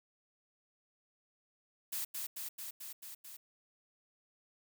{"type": "noise with echo", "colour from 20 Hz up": "blue", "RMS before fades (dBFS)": -38, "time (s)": [1.92, 2.05], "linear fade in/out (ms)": 10, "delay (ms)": 220, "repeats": 6, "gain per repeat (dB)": -2, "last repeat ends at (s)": 3.37, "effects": []}